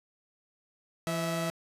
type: tone pair together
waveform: sawtooth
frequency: 168.16 / 652 Hz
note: E3 / E5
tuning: +35 / -19 cents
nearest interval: octave + major seventh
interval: 2346 cents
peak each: -28 / -29 dBFS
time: 1.07-1.5 s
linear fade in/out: 0 ms
effects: resampled to 32000 Hz + 10-bit